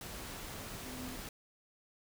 sine tone in noise, 253.9 Hz, B3, 48 cents sharp, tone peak -45 dBFS, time 0.86-1.16 s, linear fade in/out 2 ms, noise pink, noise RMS -45 dBFS, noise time 0.01-1.29 s, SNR -3 dB, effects none

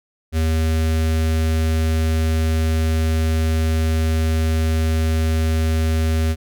square tone with notch filter, 80 Hz, D#2, 49 cents sharp, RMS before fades -18 dBFS, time 0.32-6.36 s, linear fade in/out 50 ms, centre 940 Hz, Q 1.5, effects none

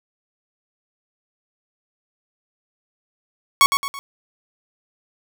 sawtooth tone with echo, 1110 Hz, C#6, 2 cents sharp, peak -6 dBFS, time 3.61-3.66 s, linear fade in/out 0 ms, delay 110 ms, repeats 3, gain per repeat -7 dB, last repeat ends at 3.99 s, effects none

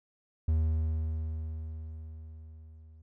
triangle tone with level ramp, 79.1 Hz, D#2, 29 cents sharp, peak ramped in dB -21 to -49 dBFS, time 0.48-3.02 s, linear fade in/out 5 ms, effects none

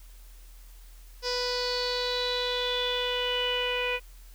sawtooth tone with low-pass filter sweep, 493.9 Hz, B4, in tune, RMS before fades -29 dBFS, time 1.22-4 s, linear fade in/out 50 ms, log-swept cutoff 5100 to 2600 Hz, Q 8.3, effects added 41 Hz sine -46 dBFS peak until 4.34 s + white hiss -58 dBFS RMS until 4.34 s

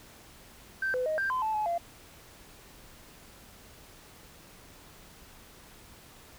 sine tone with pitch steps, 1558 / 505 / 624 / 1580 / 1025 / 873 / 852 / 687 Hz, G6 / B4 / D#5 / G6 / C6 / A5 / G#5 / F5, -11 / +39 / +5 / +13 / -36 / -14 / +44 / -29 cents, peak -26 dBFS, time 0.82-1.78 s, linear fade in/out 5 ms, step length 120 ms, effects tanh soft clip ceiling -23 dBFS + pink hiss -53 dBFS RMS until 6.38 s

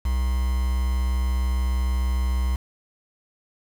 triangle tone with quantisation, 63.3 Hz, B1, 43 cents sharp, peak -18 dBFS, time 0.05-2.56 s, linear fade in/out 5 ms, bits 6, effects none

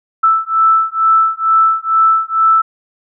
sine beating tone pair, 1318.5 / 1320.7 Hz, E6 / E6, 0 / +3 cents, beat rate 2.2 Hz, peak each -12 dBFS, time 0.23-2.62 s, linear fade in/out 10 ms, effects none

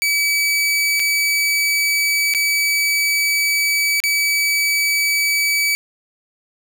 sawtooth tone with dropouts, 2290 Hz, D7, 44 cents flat, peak -12 dBFS, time 0.02-5.75 s, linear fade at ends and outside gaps 0 ms, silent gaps 0.996-1 / 2.338-2.348 / 4.002-4.038 s, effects none

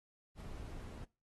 brown noise with ADSR envelope, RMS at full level -45 dBFS, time 0.35-1.05 s, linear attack 58 ms, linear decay 14 ms, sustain -2 dB, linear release 15 ms, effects noise-tail reverb RT60 0.3 s tail -22 dB re dry + AAC 32 kbps

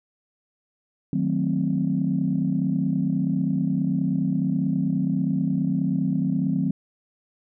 sine chord, D# diminished seventh, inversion none, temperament equal, 155.56 / 185 / 220 / 261.6 Hz, D#3 / F#3 / A3 / C4, 0 / 0 / 0 / 0 cents, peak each -26 / -24 / -29 / -25 dBFS, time 1.13-6.71 s, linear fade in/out 2 ms, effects tanh soft clip ceiling -11 dBFS

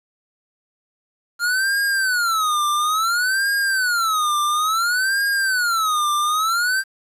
square tone with vibrato, 1388 Hz, F6, 11 cents flat, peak -18 dBFS, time 1.39-6.84 s, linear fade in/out 50 ms, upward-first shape sine, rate 0.58 Hz, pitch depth 270 cents each way, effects resampled to 32000 Hz + 8-bit

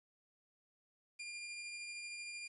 sawtooth tone with tremolo, 2400 Hz, D7, 37 cents sharp, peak -40 dBFS, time 1.19-2.48 s, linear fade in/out 10 ms, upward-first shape triangle, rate 13 Hz, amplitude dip 25%, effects resampled to 24000 Hz + 11-bit

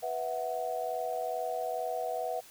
sine chord, B suspended fourth, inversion none, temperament just, 493.9 / 658.5 / 740.8 Hz, B4 / E5 / F#5, 0 / -2 / +2 cents, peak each -37 / -35 / -35 dBFS, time 0.02-2.41 s, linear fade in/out 20 ms, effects white hiss -54 dBFS RMS until 2.5 s

